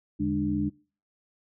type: tone cluster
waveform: sine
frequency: 80.6 / 144.4 / 205.3 / 297.3 Hz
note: E2 / D3 / G#3 / D4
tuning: -38 / -29 / -20 / +21 cents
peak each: -35 / -33 / -29 / -27 dBFS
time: 0.19-0.7 s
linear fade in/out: 20 ms
effects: noise-tail reverb RT60 0.4 s tail -25 dB re dry